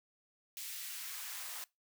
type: noise with high-pass filter sweep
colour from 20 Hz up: white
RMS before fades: -44 dBFS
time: 0.57-1.64 s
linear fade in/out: 0 ms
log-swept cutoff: 2700 to 730 Hz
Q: 1
effects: noise-tail reverb RT60 0.2 s tail -22 dB re dry